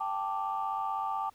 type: chord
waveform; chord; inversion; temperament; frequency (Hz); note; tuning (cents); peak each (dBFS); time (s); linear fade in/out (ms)
sine; G suspended second; none; equal; 784 / 880 / 1174.7; G5 / A5 / D6; 0 / 0 / 0; -34; 0-1.3; 10
effects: tanh soft clip ceiling -22 dBFS + pink hiss -64 dBFS RMS until 1.34 s